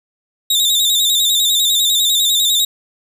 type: tone with vibrato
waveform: sawtooth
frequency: 3682 Hz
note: A#7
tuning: 22 cents flat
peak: -9 dBFS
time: 0.5-2.65 s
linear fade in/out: 5 ms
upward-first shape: square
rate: 10 Hz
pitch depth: 56 cents each way
effects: none